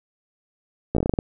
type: slowing click train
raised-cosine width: 2 ms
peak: -8 dBFS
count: 9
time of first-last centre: 0.95-1.189 s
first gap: 15 ms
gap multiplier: 1.19
effects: none